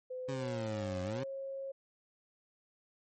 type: tone with pitch glide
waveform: sine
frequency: 509 to 542.4 Hz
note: C5 to C#5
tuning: -48 to -38 cents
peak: -38 dBFS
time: 0.1-1.72 s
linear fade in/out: 10 ms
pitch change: +110 cents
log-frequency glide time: 0.3-0.48 s
type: exponential two-way sweep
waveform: 20% pulse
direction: down then up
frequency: 138.59 to 90.3 to 138.59 Hz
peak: -32 dBFS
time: 0.28-1.24 s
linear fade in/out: 10 ms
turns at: 1.02 s
effects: MP3 32 kbps